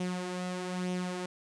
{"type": "tone with flanger", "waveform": "sawtooth", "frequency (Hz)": 181.3, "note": "F#3", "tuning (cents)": -35, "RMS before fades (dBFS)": -35, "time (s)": [0, 1.26], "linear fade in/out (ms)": 5, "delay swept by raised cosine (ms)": [0.32, 4.02], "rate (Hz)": 1.1, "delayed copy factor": 0.5, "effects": ["resampled to 22050 Hz"]}